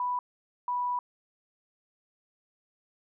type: tone pair in turn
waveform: sine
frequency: 987.8 / 982.8 Hz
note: B5 / B5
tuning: 0 / -9 cents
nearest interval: unison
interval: 9 cents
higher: first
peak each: -27 dBFS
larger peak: neither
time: 0-0.19 / 0.68-0.99 s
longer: second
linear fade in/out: 2 ms
effects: none